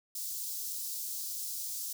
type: high-pass noise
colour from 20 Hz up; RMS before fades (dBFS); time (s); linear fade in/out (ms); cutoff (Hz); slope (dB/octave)
white; -38; 0.15-1.93; 5; 4700; 24
effects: none